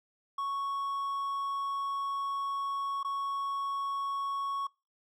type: tone with dropouts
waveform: triangle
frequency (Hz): 1108.7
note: C#6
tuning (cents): 0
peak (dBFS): -29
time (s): 0.38-4.67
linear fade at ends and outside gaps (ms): 5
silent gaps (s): 3.031-3.046
effects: noise-tail reverb RT60 0.3 s tail -26 dB re dry